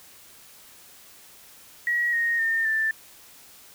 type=tone with pitch steps; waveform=sine; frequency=1911 / 1863 / 1816.3 / 1770.7 Hz; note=A#6 / A#6 / A#6 / A6; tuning=+43 / -2 / -45 / +10 cents; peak=-21 dBFS; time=1.87-2.91 s; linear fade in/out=2 ms; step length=260 ms; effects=white hiss -50 dBFS RMS until 3.74 s